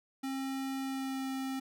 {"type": "tone with pitch glide", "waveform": "square", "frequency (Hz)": [268.1, 265.6], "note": ["C4", "C4"], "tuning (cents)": [42, 26], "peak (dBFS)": -35, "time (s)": [0.23, 1.6], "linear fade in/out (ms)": 10, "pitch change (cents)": -16, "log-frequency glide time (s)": [0.8, 1.31], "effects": []}